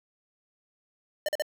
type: tone bursts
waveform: square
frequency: 603 Hz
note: D5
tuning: 46 cents sharp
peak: -26 dBFS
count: 3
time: 1.26-1.422 s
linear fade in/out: 2 ms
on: 26 ms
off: 42 ms
effects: none